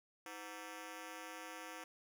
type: ring-modulated tone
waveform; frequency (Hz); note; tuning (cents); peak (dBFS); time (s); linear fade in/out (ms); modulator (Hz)
10% pulse; 415.3; G#4; 0; -36; 0.26-1.84; 2; 94.5
effects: none